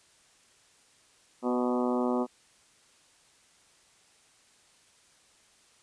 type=harmonic tone with a mistuned harmonic; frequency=123.47 Hz; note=B2; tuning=in tune; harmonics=2 / 3 / 4 / 5 / 6 / 7 / 8 / 9 / 10; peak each=-28 / -32 / -34 / -36 / -38 / -39 / -40 / -41 / -42 dBFS; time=1.42-2.27 s; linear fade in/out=50 ms; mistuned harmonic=4; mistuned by=+16 cents; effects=white hiss -62 dBFS RMS until 5.82 s + resampled to 22050 Hz